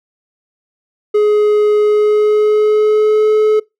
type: tone with pitch glide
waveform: triangle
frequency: 420 to 429.3 Hz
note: G#4 to A4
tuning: +19 to -43 cents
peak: -6 dBFS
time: 1.14-3.6 s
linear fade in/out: 10 ms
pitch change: +38 cents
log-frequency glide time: 1.79-3.29 s
effects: noise-tail reverb RT60 0.2 s tail -23 dB re dry